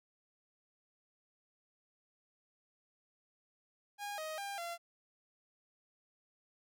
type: tone with pitch steps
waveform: sawtooth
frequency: 817 / 627 / 800 / 685 Hz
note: G#5 / D#5 / G5 / F5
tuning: -29 / +13 / +35 / -34 cents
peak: -36 dBFS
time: 3.98-4.78 s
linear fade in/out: 50 ms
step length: 200 ms
effects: none